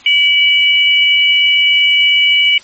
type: tone pair together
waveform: sine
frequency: 2295 / 2944 Hz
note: D7 / F#7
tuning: -40 / -9 cents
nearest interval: major third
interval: 431 cents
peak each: -10 dBFS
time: 0.06-2.58 s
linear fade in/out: 2 ms
effects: white hiss -40 dBFS RMS until 2.63 s + MP3 32 kbps